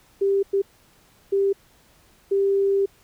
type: tone bursts at uneven times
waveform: sine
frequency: 394.4 Hz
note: G4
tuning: 11 cents sharp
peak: -17 dBFS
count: 4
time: 0.21-0.43 / 0.53-0.62 / 1.32-1.53 / 2.31-2.86 s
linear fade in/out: 10 ms
effects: pink hiss -57 dBFS RMS until 3.03 s